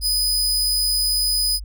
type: tone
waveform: sawtooth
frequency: 4991 Hz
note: D#8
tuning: 5 cents sharp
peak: -15 dBFS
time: 0.01-1.6 s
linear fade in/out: 50 ms
effects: added 50 Hz sine -30 dBFS peak until 1.64 s